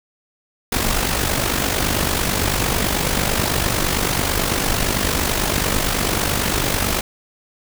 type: noise with amplitude modulation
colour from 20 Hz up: pink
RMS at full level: -17 dBFS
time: 0.72-7.01 s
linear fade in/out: 5 ms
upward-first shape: sine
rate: 49 Hz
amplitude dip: 60%
effects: none